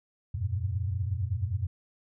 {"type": "tone cluster", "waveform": "sine", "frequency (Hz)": [82.4, 92.4, 101.5, 117.9], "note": ["E2", "F#2", "G#2", "A#2"], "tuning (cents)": [0, -2, -39, 20], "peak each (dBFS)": [-36, -30, -36, -34], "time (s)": [0.34, 1.67], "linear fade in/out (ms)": 10, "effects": []}